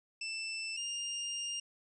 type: tone pair in turn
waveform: 25% pulse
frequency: 2654 / 2812 Hz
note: E7 / F7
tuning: +11 / +11 cents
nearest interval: minor second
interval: 100 cents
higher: second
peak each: -33 / -32 dBFS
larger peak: second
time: 0.21-0.77 / 0.77-1.6 s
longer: second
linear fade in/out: 5 ms
effects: resampled to 22050 Hz + 12-bit